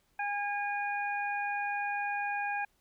harmonic tone, 816 Hz, G#5, 31 cents flat, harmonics 1 / 2 / 3, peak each -33 / -36 / -38 dBFS, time 0.19-2.65 s, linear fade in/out 5 ms, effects pink hiss -72 dBFS RMS until 2.8 s

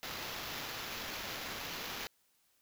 blue noise with sample-and-hold, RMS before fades -42 dBFS, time 0.03-2.07 s, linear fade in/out 0 ms, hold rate 8820 Hz, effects white hiss -73 dBFS RMS until 2.61 s

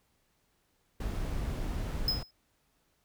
brown noise, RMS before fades -34 dBFS, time 1-2.23 s, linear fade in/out 5 ms
square tone with exponential decay, 5100 Hz, D#8, 42 cents sharp, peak -24 dBFS, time 2.08-2.31 s, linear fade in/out 2 ms, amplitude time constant 50 ms
effects pink hiss -73 dBFS RMS until 3.04 s

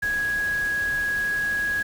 sine tone in noise, 1661.2 Hz, G#6, in tune, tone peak -22 dBFS, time 0.02-1.83 s, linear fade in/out 10 ms, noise pink, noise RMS -38 dBFS, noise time 0.02-1.83 s, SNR +13 dB, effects none

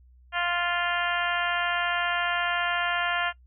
harmonic tone, 349.2 Hz, F4, in tune, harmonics 2 / 3 / 4 / 5 / 6 / 7 / 8 / 9, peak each -31 / -33 / -30 / -30 / -36 / -36 / -34 / -37 dBFS, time 0.32-3.33 s, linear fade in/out 50 ms, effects noise-tail reverb RT60 0.1 s tail -20 dB re dry + added 62 Hz sine -52 dBFS peak until 3.46 s

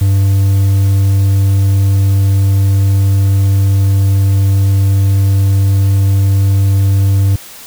triangle tone, 98 Hz, G2, in tune, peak -5 dBFS, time 0.01-7.36 s, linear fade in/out 5 ms, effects white hiss -33 dBFS RMS until 7.66 s

